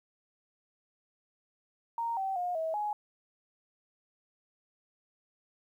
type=tone with pitch steps; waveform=sine; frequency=928 / 771 / 714 / 644 / 837 Hz; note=A#5 / G5 / F5 / E5 / G#5; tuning=-8 / -29 / +38 / -41 / +13 cents; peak=-30 dBFS; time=1.98-2.93 s; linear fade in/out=2 ms; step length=190 ms; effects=11-bit